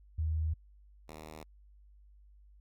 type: tone pair in turn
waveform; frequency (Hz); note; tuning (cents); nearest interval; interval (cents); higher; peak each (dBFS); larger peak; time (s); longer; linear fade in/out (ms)
sine / 5% pulse; 78.9 / 77.86; D#2 / D#2; +25 / +2; unison; 23; first; -29 / -35; first; 0.18-0.54 / 1.08-1.44; neither; 10
effects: added 50 Hz sine -56 dBFS peak until 2.6 s